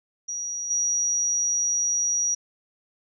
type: tone with level steps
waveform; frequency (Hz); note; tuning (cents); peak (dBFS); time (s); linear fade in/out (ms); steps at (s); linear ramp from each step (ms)
sine; 5770; F#8; -44; -28 / -21; 0.28-2.35; 10; 0.7; 10
effects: none